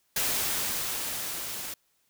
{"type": "noise with level ramp", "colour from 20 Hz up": "white", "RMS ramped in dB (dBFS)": [-27, -37], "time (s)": [0.16, 1.74], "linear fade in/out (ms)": 5, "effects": ["white hiss -71 dBFS RMS until 2.09 s"]}